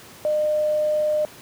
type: tone with tanh clipping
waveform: triangle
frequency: 607 Hz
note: D#5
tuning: 43 cents flat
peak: -18 dBFS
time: 0.25-1.25 s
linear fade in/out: 0 ms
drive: 3 dB
effects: pink hiss -44 dBFS RMS until 1.41 s + high-pass 100 Hz 12 dB/octave